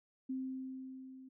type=tone with level ramp; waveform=sine; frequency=261.5 Hz; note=C4; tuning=1 cent flat; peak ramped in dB=-35 to -51 dBFS; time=0.29-1.29 s; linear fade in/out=10 ms; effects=none